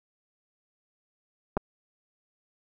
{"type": "clicks", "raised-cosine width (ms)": 1, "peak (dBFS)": [-12, -16], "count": 2, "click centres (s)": [1.569, 1.574], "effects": []}